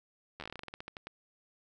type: slowing click train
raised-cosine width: 0.3 ms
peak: -26 dBFS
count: 17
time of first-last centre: 0.4-1.07 s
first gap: 11 ms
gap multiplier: 1.16
effects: none